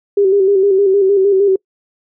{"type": "tone with vibrato", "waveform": "sine", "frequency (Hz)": 392, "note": "G4", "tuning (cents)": 0, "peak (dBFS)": -8, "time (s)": [0.17, 1.56], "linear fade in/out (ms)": 5, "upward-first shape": "square", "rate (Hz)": 6.5, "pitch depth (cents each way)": 49, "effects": ["noise-tail reverb RT60 0.1 s tail -26 dB re dry"]}